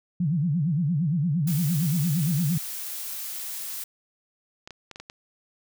sine tone with vibrato, 158.9 Hz, D#3, 37 cents sharp, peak -21 dBFS, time 0.2-2.58 s, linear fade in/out 5 ms, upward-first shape sine, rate 8.7 Hz, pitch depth 240 cents each way
blue noise, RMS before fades -34 dBFS, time 1.47-3.84 s, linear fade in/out 5 ms
clicks, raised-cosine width 0.2 ms, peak -23 dBFS, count 6, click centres 4.675 / 4.707 / 4.913 / 4.959 / 5 / 5.099 s
effects none

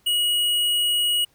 triangle tone with hard clipping, 2903 Hz, F#7, 34 cents flat, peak -20 dBFS, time 0.06-1.25 s, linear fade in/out 10 ms, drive 15 dB, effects pink hiss -62 dBFS RMS until 1.34 s

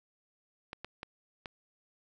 clicks, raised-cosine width 0.3 ms, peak -24 dBFS, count 4, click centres 0.731 / 0.846 / 1.031 / 1.458 s, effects none

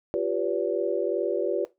sine chord, G dominant seventh, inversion third, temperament equal with one note detuned, 349.2 / 392 / 493.9 / 572.6 Hz, F4 / G4 / B4 / D5, 0 / 0 / 0 / -44 cents, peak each -29 dBFS, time 0.14-1.65 s, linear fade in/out 0 ms, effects noise-tail reverb RT60 0.2 s tail -17 dB re dry

